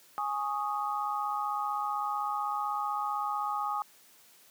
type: chord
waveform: sine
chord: Ab suspended fourth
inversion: none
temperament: equal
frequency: 830.6 / 1108.7 / 1244.5 Hz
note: Ab5 / Db6 / Eb6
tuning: 0 / 0 / 0 cents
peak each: -33 / -37 / -33 dBFS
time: 0.18-3.82 s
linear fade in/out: 0 ms
effects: white hiss -59 dBFS RMS until 4.5 s + high-pass 150 Hz 12 dB/octave